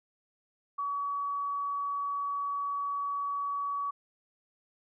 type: tone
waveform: sine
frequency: 1134 Hz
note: C#6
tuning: 39 cents sharp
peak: -30 dBFS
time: 0.78-3.91 s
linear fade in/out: 10 ms
effects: none